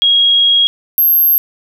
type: tone pair in turn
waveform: sine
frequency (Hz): 3289 / 12518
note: G#7 / G9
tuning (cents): -18 / -4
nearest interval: octave + major seventh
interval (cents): 2314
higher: second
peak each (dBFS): -7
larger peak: neither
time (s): 0.02-0.67 / 0.98-1.38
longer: first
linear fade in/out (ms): 0
effects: none